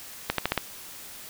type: accelerating click train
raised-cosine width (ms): 0.3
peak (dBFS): -7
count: 5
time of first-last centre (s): 0.3-0.577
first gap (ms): 83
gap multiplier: 0.88
effects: white hiss -43 dBFS RMS until 1.29 s